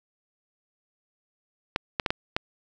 clicks, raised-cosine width 0.3 ms, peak -8 dBFS, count 5, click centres 1.761 / 1.998 / 2.062 / 2.105 / 2.365 s, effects none

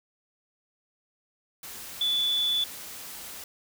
sine tone in noise, 3464 Hz, A7, 28 cents flat, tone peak -23 dBFS, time 2.01-2.64 s, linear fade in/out 2 ms, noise white, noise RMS -41 dBFS, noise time 1.63-3.44 s, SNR +15 dB, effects none

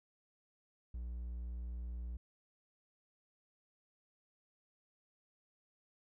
triangle tone, 59.7 Hz, A#1, 42 cents sharp, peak -38 dBFS, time 0.94-2.17 s, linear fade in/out 5 ms, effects none

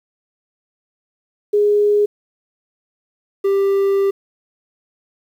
sine / triangle tone pair in turn, 414 / 394.2 Hz, G#4 / G4, -5 / +10 cents, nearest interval minor second, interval 85 cents, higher first, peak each -11 dBFS, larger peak neither, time 1.53-2.06 / 3.44-4.11 s, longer second, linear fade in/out 10 ms, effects 8-bit

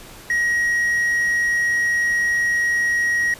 triangle tone, 1895 Hz, A#6, 28 cents sharp, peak -15 dBFS, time 0.3-3.34 s, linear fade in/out 2 ms, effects pink hiss -41 dBFS RMS until 3.39 s + resampled to 32000 Hz

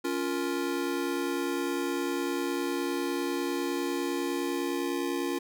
square chord, Bb minor, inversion first, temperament just, 279.7 / 349.6 / 466.2 Hz, Db4 / F4 / Bb4, +16 / +2 / 0 cents, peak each -33 / -32 / -38 dBFS, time 0.04-5.39 s, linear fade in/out 10 ms, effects none

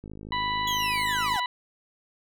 click train, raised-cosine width 3 ms, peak -28 dBFS, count 70, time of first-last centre 0.04-1.359 s, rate 52.3 Hz
harmonic tone, 987.8 Hz, B5, in tune, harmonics 1 / 2 / 3 / 4, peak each -27 / -32 / -36 / -35 dBFS, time 0.32-1.46 s, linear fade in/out 2 ms
35% pulse linear sweep, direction down, 3400 to 690 Hz, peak -27 dBFS, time 0.67-1.4 s, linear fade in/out 5 ms
effects none

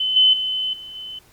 sine tone with level steps, 3037 Hz, F#7, 44 cents sharp, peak -18 / -10 / -20 / -33 / -30 dBFS, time 0-1.19 s, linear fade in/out 5 ms, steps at 0.16 / 0.33 / 0.73 / 0.95 s, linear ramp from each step 5 ms, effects pink hiss -53 dBFS RMS until 1.32 s + MP3 96 kbps

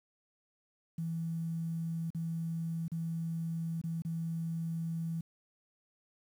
sine tone with dropouts, 164.81 Hz, E3, in tune, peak -33 dBFS, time 0.98-5.21 s, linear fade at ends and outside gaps 5 ms, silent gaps 2.104-2.147 / 2.881-2.917 / 3.815-3.838 / 4.021-4.049 s, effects 10-bit

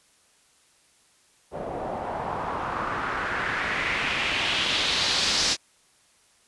white noise with low-pass filter sweep, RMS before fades -27 dBFS, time 1.51-5.57 s, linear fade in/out 50 ms, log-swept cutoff 580 to 5400 Hz, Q 2.4, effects white hiss -61 dBFS RMS until 6.47 s + resampled to 24000 Hz

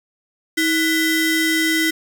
35% pulse ring-modulated tone, 1159 Hz, D6, 23 cents flat, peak -11 dBFS, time 0.57-1.91 s, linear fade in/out 10 ms, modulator 838 Hz, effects 7-bit

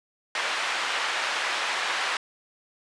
white band-pass noise, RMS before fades -28 dBFS, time 0.35-2.17 s, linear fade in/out 2 ms, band 760 to 2500 Hz, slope 12 dB/octave, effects resampled to 22050 Hz

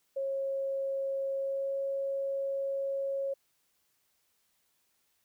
sine tone with pitch glide, 544 to 548.1 Hz, C#5 to C#5, -33 to -20 cents, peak -30 dBFS, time 0.16-3.34 s, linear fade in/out 10 ms, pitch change +13 cents, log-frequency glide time 1.35-1.77 s, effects white hiss -74 dBFS RMS until 5.24 s

